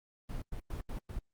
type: noise bursts at uneven times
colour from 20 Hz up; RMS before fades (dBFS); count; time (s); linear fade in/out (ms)
brown; -38; 5; 0.29-0.42 / 0.52-0.6 / 0.7-0.81 / 0.89-0.99 / 1.09-1.19; 5
effects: Opus 24 kbps